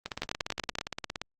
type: two click trains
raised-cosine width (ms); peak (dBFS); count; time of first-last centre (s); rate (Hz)
0.2; -12 / -16; 7 / 21; 0.22-0.786 / 0.06-1.216; 10.6 / 17.3
effects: Opus 24 kbps